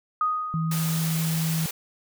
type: tone with exponential decay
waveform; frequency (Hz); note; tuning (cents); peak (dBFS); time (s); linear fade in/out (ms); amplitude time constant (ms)
sine; 1244.5; D#6; 0; -19; 0.21-1.32; 2; 240
type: tone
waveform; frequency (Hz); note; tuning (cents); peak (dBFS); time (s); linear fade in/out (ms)
sine; 161.7; E3; -33; -23; 0.54-1.66; 0
type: high-pass noise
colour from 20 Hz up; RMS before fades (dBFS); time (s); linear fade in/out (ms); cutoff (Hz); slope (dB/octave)
white; -32; 0.71-1.71; 5; 360; 96
effects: none